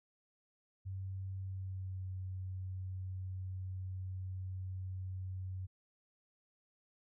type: tone with pitch glide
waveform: sine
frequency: 95.4 to 93.44 Hz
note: G2 to F#2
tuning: -47 to +18 cents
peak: -39 dBFS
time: 0.85-5.67 s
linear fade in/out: 20 ms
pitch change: -35 cents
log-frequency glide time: 1.4-2.08 s
effects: none